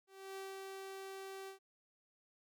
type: tone with ADSR envelope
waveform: sawtooth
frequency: 386.6 Hz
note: G4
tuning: 24 cents flat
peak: -40 dBFS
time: 0.07-1.59 s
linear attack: 300 ms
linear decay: 180 ms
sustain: -2 dB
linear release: 110 ms
effects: none